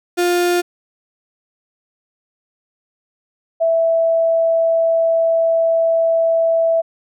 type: tone pair in turn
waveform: 35% pulse / sine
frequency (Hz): 352.2 / 659.1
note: F4 / E5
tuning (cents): +15 / 0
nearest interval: major seventh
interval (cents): 1085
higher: second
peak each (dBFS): -12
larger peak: neither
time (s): 0.17-0.62 / 3.6-6.82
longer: second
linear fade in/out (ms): 20
effects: none